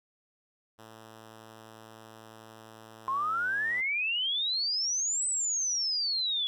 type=tone; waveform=5% pulse; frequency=111 Hz; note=A2; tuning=16 cents sharp; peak=-37 dBFS; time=0.78-3.82 s; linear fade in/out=20 ms
type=exponential two-way sweep; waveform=sine; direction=up then down; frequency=1043 to 8140 to 3358 Hz; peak=-27 dBFS; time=3.08-6.47 s; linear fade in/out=0 ms; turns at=5.27 s
effects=none